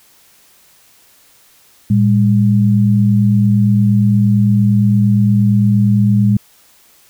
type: tone pair together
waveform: sine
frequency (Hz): 113.5 / 202.2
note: A#2 / G#3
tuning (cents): -46 / -46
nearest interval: minor seventh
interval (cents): 1000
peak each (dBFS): -11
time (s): 1.9-6.37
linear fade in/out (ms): 5
effects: white hiss -49 dBFS RMS until 7.09 s